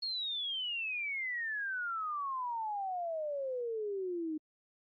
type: exponential sweep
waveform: sine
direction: down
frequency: 4352 to 303.5 Hz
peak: -34 dBFS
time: 0.02-4.38 s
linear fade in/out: 10 ms
effects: Opus 32 kbps